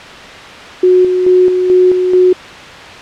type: tone with tremolo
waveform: sine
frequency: 365.8 Hz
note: F#4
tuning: 20 cents flat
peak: -4 dBFS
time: 0.83-2.33 s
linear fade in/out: 5 ms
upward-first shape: square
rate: 2.3 Hz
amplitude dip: 45%
effects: white hiss -29 dBFS RMS until 3.01 s + low-pass 3000 Hz 12 dB/octave